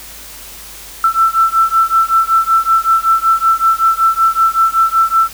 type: beating tone pair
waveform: sine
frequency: 1331 / 1336.3 Hz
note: E6 / E6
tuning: +16 / +23 cents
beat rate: 5.3 Hz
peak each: -12 dBFS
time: 1.04-5.29 s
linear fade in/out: 2 ms
effects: added 50 Hz sine -41 dBFS peak until 5.33 s + white hiss -33 dBFS RMS until 5.33 s